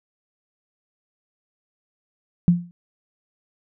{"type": "tone with exponential decay", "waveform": "sine", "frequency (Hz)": 174, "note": "F3", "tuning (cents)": -6, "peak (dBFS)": -8, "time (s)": [2.48, 2.71], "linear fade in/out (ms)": 0, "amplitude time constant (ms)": 50, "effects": []}